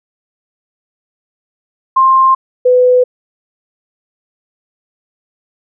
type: tone pair in turn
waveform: sine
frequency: 1056 / 500 Hz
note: C6 / B4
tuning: +16 / +21 cents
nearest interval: octave + minor second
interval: 1295 cents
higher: first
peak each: -5 dBFS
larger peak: neither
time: 1.96-2.35 / 2.65-3.04 s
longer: neither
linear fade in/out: 10 ms
effects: none